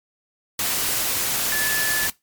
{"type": "tone in noise", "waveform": "sine", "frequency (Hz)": 1733, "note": "A6", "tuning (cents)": -27, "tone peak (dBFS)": -23, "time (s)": [1.52, 2.07], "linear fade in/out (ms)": 2, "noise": "white", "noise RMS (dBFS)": -23, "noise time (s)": [0.59, 2.1], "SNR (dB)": -3, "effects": ["noise-tail reverb RT60 0.2 s tail -21 dB re dry", "MP3 96 kbps"]}